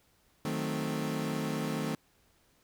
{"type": "chord", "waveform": "30% pulse", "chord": "D# diminished seventh", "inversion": "none", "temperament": "equal", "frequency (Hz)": [155.56, 185, 220, 261.6], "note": ["D#3", "F#3", "A3", "C4"], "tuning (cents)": [0, 0, 0, 0], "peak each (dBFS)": [-33, -39, -33, -35], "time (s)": [0.45, 1.95], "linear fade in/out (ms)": 2, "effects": ["pink hiss -68 dBFS RMS until 2.63 s"]}